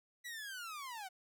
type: linear sweep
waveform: sawtooth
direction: down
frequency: 1975.5 to 720 Hz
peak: -40 dBFS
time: 0.24-1.09 s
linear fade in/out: 20 ms
effects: none